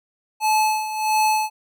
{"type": "tone with tremolo", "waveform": "square", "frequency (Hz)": 863, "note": "A5", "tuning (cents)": -34, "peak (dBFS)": -16, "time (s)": [0.4, 1.5], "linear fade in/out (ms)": 50, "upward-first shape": "sine", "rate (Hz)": 1.5, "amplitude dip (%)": 70, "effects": []}